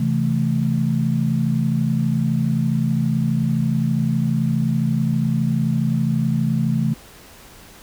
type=chord; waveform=sine; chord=A minor; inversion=first; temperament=equal with one note detuned; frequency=132.87 / 164.81 / 220 Hz; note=C3 / E3 / A3; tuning=+27 / 0 / 0 cents; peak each=-21 dBFS; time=0-6.94 s; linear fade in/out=5 ms; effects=pink hiss -44 dBFS RMS until 7.82 s